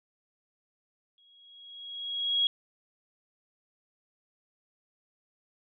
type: tone with exponential growth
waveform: sine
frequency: 3308 Hz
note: G#7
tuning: 8 cents flat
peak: -21 dBFS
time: 1.18-2.47 s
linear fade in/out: 1 ms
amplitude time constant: 280 ms
effects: none